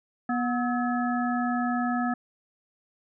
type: harmonic tone with a mistuned harmonic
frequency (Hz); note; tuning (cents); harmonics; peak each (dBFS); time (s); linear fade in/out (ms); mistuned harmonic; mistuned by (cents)
243.3; B3; -26; 1 / 3 / 5 / 7; -26 / -30 / -33 / -35; 0.29-2.14; 5; 5; +99
effects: none